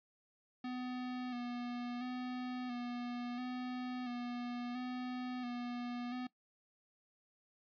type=tone with vibrato; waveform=square; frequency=246.9 Hz; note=B3; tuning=in tune; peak=-40 dBFS; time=0.64-6.27 s; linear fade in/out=5 ms; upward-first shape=square; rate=0.73 Hz; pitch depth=28 cents each way; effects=noise-tail reverb RT60 0.1 s tail -20 dB re dry + resampled to 11025 Hz